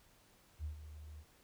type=tone with ADSR envelope; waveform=sine; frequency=76 Hz; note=D#2; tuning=40 cents flat; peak=-36 dBFS; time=0.59-1.25 s; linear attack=52 ms; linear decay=110 ms; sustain=-12 dB; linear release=60 ms; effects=tanh soft clip ceiling -33 dBFS + pink hiss -67 dBFS RMS until 1.43 s